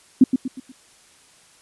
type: tone with echo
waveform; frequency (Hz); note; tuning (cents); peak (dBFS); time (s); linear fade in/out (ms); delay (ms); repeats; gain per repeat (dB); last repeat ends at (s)
sine; 258.8; C4; -19; -6; 0.21-0.24; 5; 120; 4; -8; 0.72
effects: white hiss -53 dBFS RMS until 1.61 s + resampled to 24000 Hz